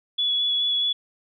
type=tone with vibrato; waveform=sine; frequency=3400 Hz; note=G#7; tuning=40 cents sharp; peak=-20 dBFS; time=0.18-0.93 s; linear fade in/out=10 ms; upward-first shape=square; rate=4.7 Hz; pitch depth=10 cents each way; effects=none